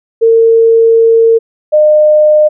sine tone pair in turn, 455.1 / 607.5 Hz, A#4 / D#5, -42 / -42 cents, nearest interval perfect fourth, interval 500 cents, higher second, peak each -3 dBFS, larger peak neither, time 0.21-1.39 / 1.72-2.49 s, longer first, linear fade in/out 20 ms, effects none

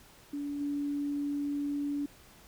sine tone with level steps, 287.2 Hz, D4, 39 cents flat, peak -33 / -30 dBFS, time 0.33-2.06 s, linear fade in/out 5 ms, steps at 0.6 s, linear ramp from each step 10 ms, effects pink hiss -57 dBFS RMS until 2.47 s

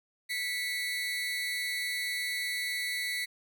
30% pulse tone pair together, 1975.5 / 2199 Hz, B6 / C#7, 0 / -14 cents, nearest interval major second, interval 186 cents, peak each -30 / -33 dBFS, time 0.29-3.26 s, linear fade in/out 20 ms, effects none

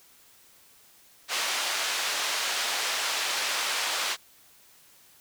white band-pass noise, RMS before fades -29 dBFS, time 1.28-4.17 s, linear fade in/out 50 ms, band 630 to 5000 Hz, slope 12 dB/octave, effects white hiss -57 dBFS RMS until 5.2 s

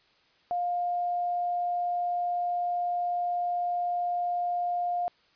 sine tone, 706 Hz, F5, 19 cents sharp, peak -26 dBFS, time 0.51-5.08 s, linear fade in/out 0 ms, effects white hiss -64 dBFS RMS until 5.35 s + resampled to 11025 Hz

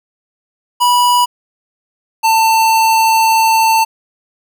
square tone pair in turn, 978 / 893.6 Hz, B5 / A5, -17 / +27 cents, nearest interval major second, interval 156 cents, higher first, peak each -9 dBFS, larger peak neither, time 0.8-1.26 / 2.23-3.85 s, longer second, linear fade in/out 20 ms, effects 8-bit

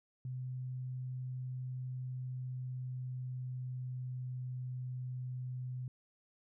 sine tone with pitch glide, 127.7 to 126.6 Hz, C3 to B2, -42 to +43 cents, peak -38 dBFS, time 0.25-5.88 s, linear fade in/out 2 ms, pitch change -15 cents, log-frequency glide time 1.97-4.47 s, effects none

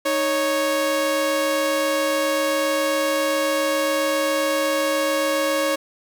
sawtooth tone pair together, 310.3 / 553.2 Hz, D#4 / C#5, -5 / -4 cents, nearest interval minor seventh, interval 1001 cents, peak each -22 / -16 dBFS, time 0.05-5.76 s, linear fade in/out 10 ms, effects none

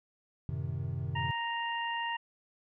triangle chord, F# diminished seventh, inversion none, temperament equal with one note detuned, 92.5 / 111.02 / 130.81 / 155.56 Hz, F#2 / A2 / C3 / Eb3, 0 / +16 / 0 / 0 cents, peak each -36 / -40 / -34 / -38 dBFS, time 0.49-1.31 s, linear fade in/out 0 ms
harmonic tone, 932.3 Hz, A#5, in tune, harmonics 1 / 2 / 3, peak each -34 / -37 / -39 dBFS, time 1.15-2.17 s, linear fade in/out 10 ms
effects none

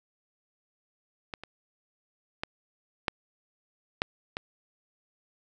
clicks, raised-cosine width 0.3 ms, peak -19 / -25 / -15 / -9 / -9 / -17 dBFS, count 6, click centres 1.338 / 1.436 / 2.435 / 3.082 / 4.019 / 4.369 s, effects none

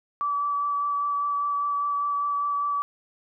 sine tone with vibrato, 1152 Hz, D6, 34 cents flat, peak -23 dBFS, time 0.21-2.82 s, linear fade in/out 0 ms, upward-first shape sine, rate 5 Hz, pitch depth 11 cents each way, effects none

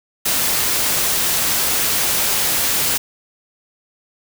white noise, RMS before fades -18 dBFS, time 0.25-2.98 s, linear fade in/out 10 ms, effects none

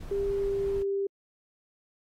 brown noise, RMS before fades -39 dBFS, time 0-0.83 s, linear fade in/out 10 ms
sine tone with pitch glide, 398.1 to 395.4 Hz, G4 to G4, +27 to +15 cents, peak -26 dBFS, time 0.11-1.07 s, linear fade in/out 5 ms, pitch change -12 cents, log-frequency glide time 0.28-0.65 s
effects AAC 48 kbps

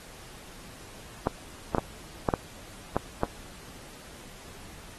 clicks, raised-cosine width 1 ms, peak -10 dBFS, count 7, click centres 1.271 / 1.748 / 1.783 / 2.288 / 2.338 / 2.966 / 3.234 s, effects pink hiss -48 dBFS RMS until 4.98 s + AAC 32 kbps

